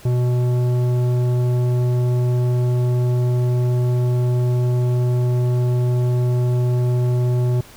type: tone with tanh clipping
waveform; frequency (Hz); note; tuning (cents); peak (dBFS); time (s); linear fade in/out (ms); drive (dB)
triangle; 123.47; B2; 0; -17; 0.05-7.61; 5; 16
effects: pink hiss -44 dBFS RMS until 7.76 s